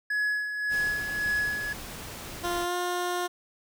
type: tone with tremolo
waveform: triangle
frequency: 1689 Hz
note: G#6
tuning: 29 cents sharp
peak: -22 dBFS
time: 0.1-1.73 s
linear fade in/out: 5 ms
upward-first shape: sine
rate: 1.8 Hz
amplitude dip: 55%
type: noise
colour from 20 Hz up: pink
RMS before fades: -40 dBFS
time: 0.69-2.67 s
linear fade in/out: 50 ms
type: tone with pitch glide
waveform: 15% pulse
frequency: 349.2 to 355.7 Hz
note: F4 to F4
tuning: 0 to +32 cents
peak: -21 dBFS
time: 2.43-3.28 s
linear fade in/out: 20 ms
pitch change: +32 cents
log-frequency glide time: 2.62-2.74 s
effects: none